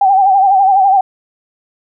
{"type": "tone with vibrato", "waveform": "sine", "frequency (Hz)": 778, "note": "G5", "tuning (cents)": -13, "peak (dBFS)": -6, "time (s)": [0.01, 1.01], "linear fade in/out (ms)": 5, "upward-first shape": "sine", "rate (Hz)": 12, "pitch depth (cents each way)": 70, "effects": []}